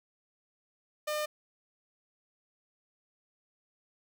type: tone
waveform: sawtooth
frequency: 604 Hz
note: D5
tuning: 48 cents sharp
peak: -27 dBFS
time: 1.07-1.26 s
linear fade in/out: 10 ms
effects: none